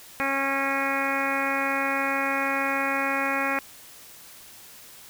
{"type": "harmonic tone", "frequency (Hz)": 273.7, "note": "C#4", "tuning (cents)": -22, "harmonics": [1, 2, 3, 4, 5, 6, 7, 8, 9], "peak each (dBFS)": [-32, -32, -32, -32, -32, -32, -32, -32, -32], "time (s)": [0.2, 3.59], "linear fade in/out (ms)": 0, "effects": ["white hiss -47 dBFS RMS until 5.09 s"]}